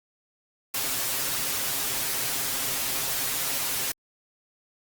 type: noise with comb filter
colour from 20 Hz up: white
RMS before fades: -28 dBFS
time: 0.74-3.92 s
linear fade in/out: 5 ms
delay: 7.4 ms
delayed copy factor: +0.7
effects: Opus 48 kbps